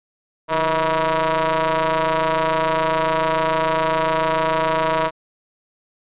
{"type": "ring-modulated tone", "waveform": "sawtooth", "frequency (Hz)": 163.1, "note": "E3", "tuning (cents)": -18, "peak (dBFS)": -10, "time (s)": [0.48, 5.11], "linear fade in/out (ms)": 50, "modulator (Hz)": 802, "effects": ["resampled to 8000 Hz"]}